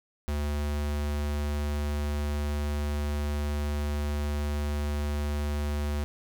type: tone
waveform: square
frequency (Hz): 73.42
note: D2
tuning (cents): 0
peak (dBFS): -28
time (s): 0.28-6.04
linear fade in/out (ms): 0
effects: none